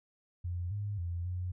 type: tone with pitch steps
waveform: sine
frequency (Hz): 88 / 102.6 / 86.4 / 90.3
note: F2 / G#2 / F2 / F#2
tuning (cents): +14 / -21 / -18 / -42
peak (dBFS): -33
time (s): 0.44-1.52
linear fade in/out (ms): 10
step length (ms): 270
effects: none